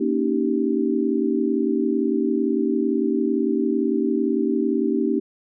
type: chord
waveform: sine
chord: Eb dominant seventh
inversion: second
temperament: just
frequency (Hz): 233.3 / 280 / 311.1 / 388.9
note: Bb3 / Db4 / Eb4 / G4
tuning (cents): +2 / +18 / 0 / -14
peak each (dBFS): -24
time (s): 0-5.2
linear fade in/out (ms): 10
effects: none